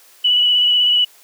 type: tone with vibrato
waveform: sine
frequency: 2951 Hz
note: F#7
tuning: 5 cents flat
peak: -11 dBFS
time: 0.24-1.05 s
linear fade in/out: 10 ms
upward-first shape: square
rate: 16 Hz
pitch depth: 17 cents each way
effects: white hiss -48 dBFS RMS until 1.23 s + high-pass 400 Hz 12 dB/octave